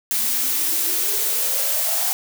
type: noise with high-pass filter sweep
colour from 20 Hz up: blue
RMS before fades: -21 dBFS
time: 0.11-2.13 s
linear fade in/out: 0 ms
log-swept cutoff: 210 to 760 Hz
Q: 9.8
effects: none

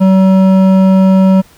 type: tone with hard clipping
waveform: triangle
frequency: 190 Hz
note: F#3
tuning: 46 cents sharp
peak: -6 dBFS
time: 0-1.42 s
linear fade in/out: 20 ms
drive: 14 dB
effects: pink hiss -44 dBFS RMS until 1.57 s

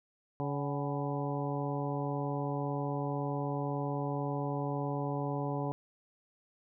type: harmonic tone with a mistuned harmonic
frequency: 141.9 Hz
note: C#3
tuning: 41 cents sharp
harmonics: 1 / 2 / 3 / 4 / 5 / 6 / 7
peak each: -35 / -38 / -40 / -41 / -42 / -43 / -43 dBFS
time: 0.4-5.72 s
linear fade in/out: 0 ms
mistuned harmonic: 5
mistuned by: +78 cents
effects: none

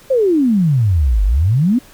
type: exponential two-way sweep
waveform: sine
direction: down then up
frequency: 553 to 46.25 to 266.8 Hz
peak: -10 dBFS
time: 0.1-1.79 s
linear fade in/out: 10 ms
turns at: 1.24 s
effects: pink hiss -44 dBFS RMS until 1.93 s

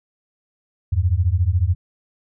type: beating tone pair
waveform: sine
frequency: 82.41 / 96.41 Hz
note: E2 / G2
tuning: 0 / -28 cents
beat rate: 14 Hz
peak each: -18 dBFS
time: 0.92-1.75 s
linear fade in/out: 10 ms
effects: none

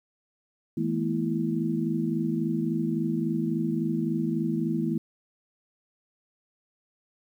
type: tone cluster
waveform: sine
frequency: 162.3 / 215.1 / 238.7 / 330.5 Hz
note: E3 / A3 / A#3 / E4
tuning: -27 / -39 / +41 / +5 cents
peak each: -30 dBFS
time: 0.77-4.98 s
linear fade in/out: 5 ms
effects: 10-bit

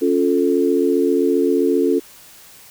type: chord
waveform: sine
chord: Db augmented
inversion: none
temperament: equal with one note detuned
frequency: 277.2 / 352.3 / 440 Hz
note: Db4 / F4 / A4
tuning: 0 / +15 / 0 cents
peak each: -18 dBFS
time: 0.01-2 s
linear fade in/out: 20 ms
effects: white hiss -44 dBFS RMS until 2.7 s

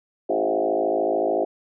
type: tone with frequency modulation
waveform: sine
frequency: 523.3 Hz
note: C5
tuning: in tune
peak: -19 dBFS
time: 0.29-1.45 s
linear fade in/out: 10 ms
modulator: 53.6 Hz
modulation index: 3.8
effects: none

